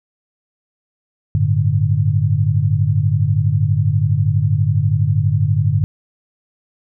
sine chord, G suspended second, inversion none, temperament just, 98 / 110.25 / 147 Hz, G2 / A2 / D3, 0 / +4 / +2 cents, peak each -17 dBFS, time 1.35-5.84 s, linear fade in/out 0 ms, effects none

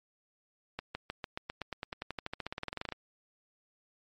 accelerating click train, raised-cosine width 0.3 ms, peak -20 dBFS, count 27, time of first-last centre 0.79-2.923 s, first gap 160 ms, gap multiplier 0.94, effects MP3 48 kbps

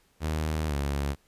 sawtooth tone with pitch glide, 77.78 to 70.51 Hz, D#2 to C#2, 0 to +30 cents, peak -23 dBFS, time 0.2-1.16 s, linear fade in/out 50 ms, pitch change -170 cents, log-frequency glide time 0.68-0.74 s, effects pink hiss -66 dBFS RMS until 1.27 s + resampled to 32000 Hz

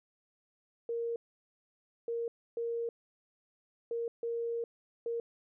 sine tone bursts at uneven times, 466.2 Hz, A#4, in tune, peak -32 dBFS, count 6, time 0.89-1.16 / 2.08-2.28 / 2.57-2.89 / 3.91-4.08 / 4.23-4.64 / 5.06-5.2 s, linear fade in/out 2 ms, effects none

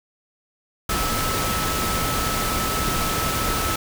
sine tone in noise, 1305 Hz, E6, 18 cents flat, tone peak -27 dBFS, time 0.89-3.76 s, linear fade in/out 5 ms, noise pink, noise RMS -24 dBFS, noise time 0.89-3.76 s, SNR -6 dB, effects none

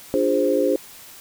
sine chord, D half-diminished seventh, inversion none, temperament equal with one note detuned, 293.7 / 349.2 / 409.4 / 523.3 Hz, D4 / F4 / Ab4 / C5, 0 / 0 / -25 / 0 cents, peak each -23 / -25 / -22 / -20 dBFS, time 0.14-0.76 s, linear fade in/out 0 ms, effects white hiss -43 dBFS RMS until 1.2 s

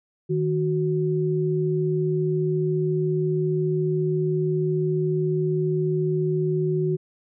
sine tone pair together, 155.6 / 370.1 Hz, D#3 / F#4, 0 / 0 cents, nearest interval octave + minor third, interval 1500 cents, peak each -23 dBFS, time 0.29-6.97 s, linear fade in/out 20 ms, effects none

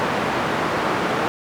white band-pass noise, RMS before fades -22 dBFS, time 0-1.28 s, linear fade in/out 0 ms, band 130 to 1200 Hz, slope 12 dB/octave, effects none

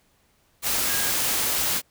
sine tone in noise, 1635 Hz, G#6, 28 cents flat, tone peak -32 dBFS, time 0.86-1.12 s, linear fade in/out 50 ms, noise white, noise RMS -24 dBFS, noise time 0.62-1.82 s, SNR -11 dB, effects pink hiss -64 dBFS RMS until 1.9 s

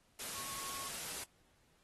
sine tone in noise, 1100 Hz, C#6, 14 cents flat, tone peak -49 dBFS, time 0.35-0.89 s, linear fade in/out 5 ms, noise white, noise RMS -43 dBFS, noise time 0.19-1.24 s, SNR -9 dB, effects pink hiss -72 dBFS RMS until 1.83 s + AAC 32 kbps

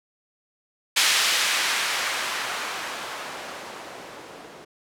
violet noise with low-pass filter sweep, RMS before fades -27 dBFS, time 0.96-4.65 s, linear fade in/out 10 ms, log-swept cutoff 2900 to 380 Hz, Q 0.74, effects none

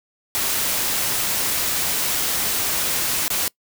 white noise with dropouts, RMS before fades -22 dBFS, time 0.35-3.48 s, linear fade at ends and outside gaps 0 ms, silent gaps 3.28-3.303 s, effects noise-tail reverb RT60 0.1 s tail -24 dB re dry

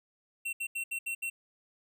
square tone bursts at uneven times, 2719 Hz, F7, 47 cents flat, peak -33 dBFS, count 6, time 0.45-0.53 / 0.6-0.67 / 0.75-0.84 / 0.91-0.99 / 1.06-1.15 / 1.22-1.3 s, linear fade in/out 10 ms, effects 12-bit

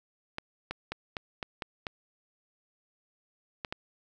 clicks, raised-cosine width 0.3 ms, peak -18 dBFS, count 9, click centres 0.384 / 0.71 / 0.92 / 1.168 / 1.428 / 1.622 / 1.868 / 3.648 / 3.725 s, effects none

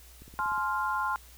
click train, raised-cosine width 3 ms, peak -37 dBFS, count 7, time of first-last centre 0.22-0.579 s, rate 16.7 Hz
sine chord, F minor, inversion first, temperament equal with one note detuned, 852 / 1046.5 / 1396.9 Hz, Ab5 / C6 / F6, +44 / 0 / 0 cents, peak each -33 / -30 / -32 dBFS, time 0.39-1.16 s, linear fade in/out 0 ms
effects added 60 Hz sine -52 dBFS peak until 1.37 s + white hiss -55 dBFS RMS until 1.37 s

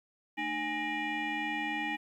sine tone with frequency modulation, 1349 Hz, E6, 40 cents sharp, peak -30 dBFS, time 0.37-1.97 s, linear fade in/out 20 ms, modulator 523 Hz, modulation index 2.4, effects tanh soft clip ceiling -27 dBFS + 11-bit

